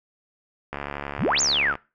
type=click train; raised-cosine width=0.5 ms; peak=-15 dBFS; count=74; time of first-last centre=0.73-1.754 s; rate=71.3 Hz
type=exponential two-way sweep; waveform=sine; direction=up then down; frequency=77 to 7300 to 1142 Hz; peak=-19 dBFS; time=1.18-1.75 s; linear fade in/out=50 ms; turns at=1.41 s
effects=noise-tail reverb RT60 0.3 s tail -22 dB re dry